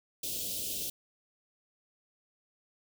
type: band-stop noise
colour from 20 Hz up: white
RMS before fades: -36 dBFS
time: 0.23-0.9 s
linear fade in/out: 5 ms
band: 620 to 2800 Hz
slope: 48 dB/octave
effects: none